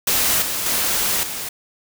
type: noise with level steps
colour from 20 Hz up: white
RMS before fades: -18 / -24 / -20 / -28 dBFS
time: 0.07-1.49 s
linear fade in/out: 5 ms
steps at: 0.42 / 0.66 / 1.23 s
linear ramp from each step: 2 ms
effects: none